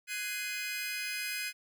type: chord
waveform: sawtooth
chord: Ab dominant seventh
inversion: third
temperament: just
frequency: 1495.1 / 1661.2 / 2077 / 2492 Hz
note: Gb6 / Ab6 / C7 / Eb7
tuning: +18 / 0 / -13 / +2 cents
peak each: -39 / -40 / -37 / -34 dBFS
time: 0.07-1.53 s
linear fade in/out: 50 ms
effects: none